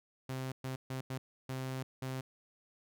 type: tone bursts at uneven times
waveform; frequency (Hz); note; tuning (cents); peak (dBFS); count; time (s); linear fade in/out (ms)
sawtooth; 130.81; C3; 0; -33; 6; 0.29-0.52 / 0.64-0.76 / 0.9-1.01 / 1.1-1.18 / 1.49-1.83 / 2.02-2.21; 5
effects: none